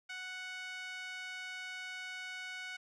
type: tone with band-pass filter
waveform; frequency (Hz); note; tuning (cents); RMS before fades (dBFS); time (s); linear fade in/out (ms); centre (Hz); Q
5% pulse; 740; F#5; 0; -44; 0.09-2.77; 10; 1800; 2.4
effects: none